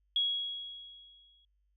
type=tone with exponential decay; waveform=sine; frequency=3322 Hz; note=G#7; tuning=in tune; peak=-25 dBFS; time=0.16-1.45 s; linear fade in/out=2 ms; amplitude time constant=280 ms; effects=added 50 Hz sine -70 dBFS peak until 1.76 s